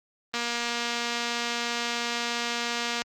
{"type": "click train", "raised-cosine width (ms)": 0.2, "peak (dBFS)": -12, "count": 636, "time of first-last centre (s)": [0.34, 3.019], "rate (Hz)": 237, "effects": ["high-pass 80 Hz 12 dB/octave", "Opus 24 kbps"]}